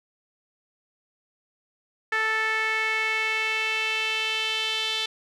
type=tone with band-pass filter sweep; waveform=sawtooth; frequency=439.7 Hz; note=A4; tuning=1 cent flat; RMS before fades=-26 dBFS; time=2.12-5.06 s; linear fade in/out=5 ms; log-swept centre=1800 to 3400 Hz; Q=3.7; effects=none